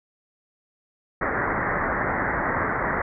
white low-pass noise, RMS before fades -25 dBFS, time 1.21-3.02 s, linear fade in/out 5 ms, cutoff 2000 Hz, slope 96 dB/octave, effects none

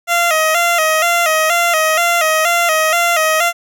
15% pulse tone with vibrato, 659.3 Hz, E5, in tune, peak -5 dBFS, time 0.07-3.53 s, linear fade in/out 50 ms, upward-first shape square, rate 2.1 Hz, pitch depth 78 cents each way, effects none

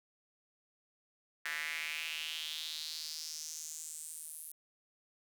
square tone with high-pass filter sweep, 78.3 Hz, D#2, 11 cents sharp, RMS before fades -42 dBFS, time 1.45-4.52 s, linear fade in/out 5 ms, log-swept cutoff 1800 to 11000 Hz, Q 4, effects none

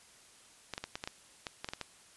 clicks, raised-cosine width 0.2 ms, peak -20 dBFS, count 11, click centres 0.737 / 0.779 / 0.84 / 0.955 / 1.039 / 1.075 / 1.468 / 1.645 / 1.688 / 1.735 / 1.813 s, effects white hiss -59 dBFS RMS until 2.16 s + resampled to 24000 Hz

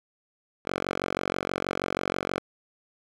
5% pulse tone with band-pass filter, 46.25 Hz, F#1, in tune, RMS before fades -31 dBFS, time 0.65-2.4 s, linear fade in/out 10 ms, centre 1100 Hz, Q 0.54, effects none

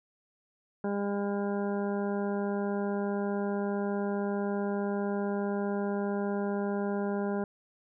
harmonic tone, 201.7 Hz, G3, 50 cents sharp, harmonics 1 / 2 / 3 / 4 / 5 / 7 / 8, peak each -31 / -33 / -38 / -40 / -45 / -45 / -50 dBFS, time 0.84-7.44 s, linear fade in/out 2 ms, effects none

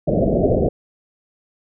white low-pass noise, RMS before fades -17 dBFS, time 0.07-0.69 s, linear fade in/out 10 ms, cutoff 670 Hz, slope 96 dB/octave, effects none

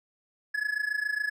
triangle tone with amplitude modulation, 1699 Hz, G#6, 39 cents sharp, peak -22 dBFS, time 0.54-1.3 s, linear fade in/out 10 ms, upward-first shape sine, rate 27.2 Hz, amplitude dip 85%, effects none

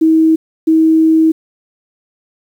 sine tone pair in turn, 320 / 320 Hz, D#4 / D#4, +49 / +49 cents, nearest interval unison, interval 0 cents, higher neither, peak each -6 dBFS, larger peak neither, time 0.01-0.36 / 0.67-1.32 s, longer second, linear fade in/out 10 ms, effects 7-bit

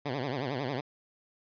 10% pulse tone with vibrato, 133.9 Hz, C3, 40 cents sharp, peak -23 dBFS, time 0.05-0.81 s, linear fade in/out 10 ms, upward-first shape triangle, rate 11 Hz, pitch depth 210 cents each way, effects resampled to 11025 Hz

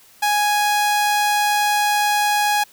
sawtooth tone, 830.6 Hz, G#5, in tune, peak -12 dBFS, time 0.22-2.64 s, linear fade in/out 10 ms, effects white hiss -50 dBFS RMS until 2.72 s

